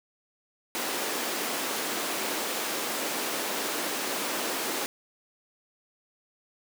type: high-pass noise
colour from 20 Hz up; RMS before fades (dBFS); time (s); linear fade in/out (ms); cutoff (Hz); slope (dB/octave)
pink; -31; 0.75-4.86; 0; 260; 24
effects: none